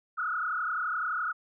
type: tone with frequency modulation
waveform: sine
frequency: 1361 Hz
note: F6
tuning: 45 cents flat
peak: -28 dBFS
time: 0.17-1.33 s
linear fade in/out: 20 ms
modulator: 31.7 Hz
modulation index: 3.5
effects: none